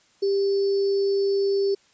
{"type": "tone with sample-and-hold", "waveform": "sine", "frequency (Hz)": 395.5, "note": "G4", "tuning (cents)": 15, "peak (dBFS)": -19, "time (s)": [0.22, 1.75], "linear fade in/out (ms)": 10, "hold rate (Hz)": 4900, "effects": ["white hiss -60 dBFS RMS until 1.93 s", "resampled to 16000 Hz"]}